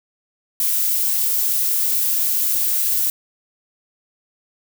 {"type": "noise", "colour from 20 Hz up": "violet", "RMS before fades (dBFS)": -19, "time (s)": [0.6, 3.1], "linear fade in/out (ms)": 2, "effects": []}